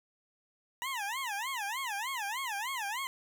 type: tone with vibrato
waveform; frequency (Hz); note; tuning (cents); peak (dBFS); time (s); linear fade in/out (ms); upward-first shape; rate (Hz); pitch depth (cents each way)
20% pulse; 932.3; A#5; 0; -29; 0.82-3.07; 0; sine; 3.3; 280
effects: none